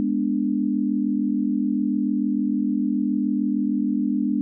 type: chord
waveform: sine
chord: G# diminished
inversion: none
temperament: equal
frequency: 207.7 / 246.9 / 293.7 Hz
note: G#3 / B3 / D4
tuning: 0 / 0 / 0 cents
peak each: -24 dBFS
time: 0-4.41 s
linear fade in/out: 0 ms
effects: none